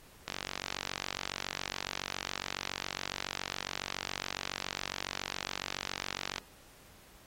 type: click train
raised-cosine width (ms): 0.2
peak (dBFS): -17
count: 289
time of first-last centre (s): 0.28-6.382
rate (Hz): 47.2
effects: pink hiss -58 dBFS RMS until 7.26 s + AAC 48 kbps